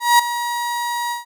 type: tone with ADSR envelope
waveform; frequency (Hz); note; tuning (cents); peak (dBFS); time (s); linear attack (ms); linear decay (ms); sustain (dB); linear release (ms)
35% pulse; 955; A#5; +42; -6; 0-1.25; 190; 8; -13; 140
effects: none